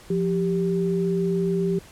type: tone pair together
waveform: sine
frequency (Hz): 174.62 / 392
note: F3 / G4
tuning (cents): 0 / 0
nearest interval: octave + major second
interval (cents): 1400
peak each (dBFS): -23 / -23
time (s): 0.1-1.79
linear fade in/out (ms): 5
effects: pink hiss -48 dBFS RMS until 1.91 s + low-pass 12000 Hz 12 dB/octave